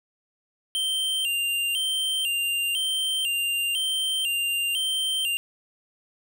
square tone with vibrato, 2953 Hz, F#7, 4 cents flat, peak -24 dBFS, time 0.75-5.37 s, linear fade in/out 0 ms, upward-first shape square, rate 1 Hz, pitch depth 98 cents each way, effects none

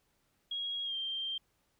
sine tone with pitch glide, 3296 to 3165 Hz, G#7 to G7, -14 to +16 cents, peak -34 dBFS, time 0.51-1.38 s, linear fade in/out 5 ms, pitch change -70 cents, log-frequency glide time 0.84-0.95 s, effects pink hiss -75 dBFS RMS until 1.79 s

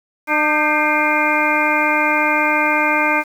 harmonic tone with a mistuned harmonic, 301.2 Hz, D4, 44 cents sharp, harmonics 1 / 2 / 3 / 4 / 5 / 7 / 8, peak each -23 / -23 / -20 / -23 / -21 / -20 / -21 dBFS, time 0.27-3.24 s, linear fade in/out 50 ms, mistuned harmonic 5, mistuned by +64 cents, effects 7-bit

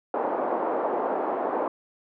white band-pass noise, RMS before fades -27 dBFS, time 0.14-1.68 s, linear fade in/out 2 ms, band 300 to 910 Hz, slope 24 dB/octave, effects none

